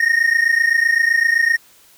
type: tone pair together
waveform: triangle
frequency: 1838 / 1865.8 Hz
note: A#6 / A#6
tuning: -25 / +1 cents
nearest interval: unison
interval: 26 cents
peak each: -14 dBFS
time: 0-1.57 s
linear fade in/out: 5 ms
effects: white hiss -50 dBFS RMS until 1.97 s